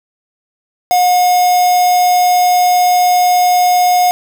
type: tone with quantisation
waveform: triangle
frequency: 721 Hz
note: F#5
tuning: 45 cents flat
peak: -6 dBFS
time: 0.91-4.11 s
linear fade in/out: 0 ms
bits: 3
effects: none